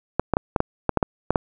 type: clicks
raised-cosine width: 1 ms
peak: -4 dBFS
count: 10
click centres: 0.196 / 0.337 / 0.369 / 0.562 / 0.604 / 0.893 / 0.973 / 1.028 / 1.306 / 1.358 s
effects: none